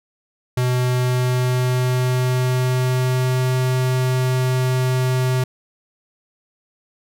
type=tone with pitch glide; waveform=square; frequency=125.5 to 128.21 Hz; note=B2 to C3; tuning=+28 to -35 cents; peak=-17 dBFS; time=0.57-5.44 s; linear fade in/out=5 ms; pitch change=+37 cents; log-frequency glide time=0.9-3.52 s; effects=none